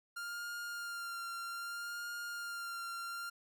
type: tone with vibrato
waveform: 45% pulse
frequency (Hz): 1396.9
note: F6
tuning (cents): 0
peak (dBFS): -40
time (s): 0.16-3.3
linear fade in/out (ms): 10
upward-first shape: sine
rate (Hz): 0.63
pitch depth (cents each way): 22
effects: none